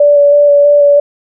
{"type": "tone with vibrato", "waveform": "sine", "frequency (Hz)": 578, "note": "D5", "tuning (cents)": -28, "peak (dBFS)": -3, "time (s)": [0, 1], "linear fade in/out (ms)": 5, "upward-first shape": "square", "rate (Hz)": 3.1, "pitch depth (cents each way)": 11, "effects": []}